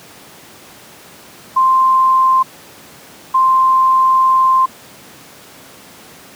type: tone bursts at uneven times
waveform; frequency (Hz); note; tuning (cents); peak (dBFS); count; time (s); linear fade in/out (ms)
sine; 1046.5; C6; 0; -8; 2; 1.56-2.43 / 3.34-4.66; 10
effects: pink hiss -39 dBFS RMS until 6.35 s + high-pass 150 Hz 12 dB/octave